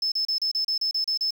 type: tone bursts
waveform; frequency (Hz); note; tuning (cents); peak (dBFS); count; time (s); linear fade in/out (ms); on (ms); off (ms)
triangle; 5240; E8; -11; -19; 10; 0.02-1.307; 5; 99; 33
effects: tanh soft clip ceiling -20 dBFS + 8-bit